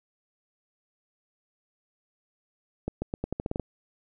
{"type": "accelerating click train", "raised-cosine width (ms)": 2, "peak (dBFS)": -16, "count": 10, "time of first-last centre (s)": [2.88, 3.597], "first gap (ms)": 140, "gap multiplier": 0.85, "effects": []}